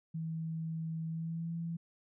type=tone with pitch glide; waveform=sine; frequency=161.8 to 167.12 Hz; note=E3 to E3; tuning=-32 to +24 cents; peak=-35 dBFS; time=0.14-1.77 s; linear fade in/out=10 ms; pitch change=+56 cents; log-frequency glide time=1.07-1.53 s; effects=none